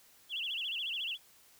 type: tone with vibrato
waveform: sine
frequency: 3028 Hz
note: F#7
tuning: 39 cents sharp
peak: -34 dBFS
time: 0.29-1.18 s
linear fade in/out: 50 ms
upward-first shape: sine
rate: 14 Hz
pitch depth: 220 cents each way
effects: white hiss -62 dBFS RMS until 1.59 s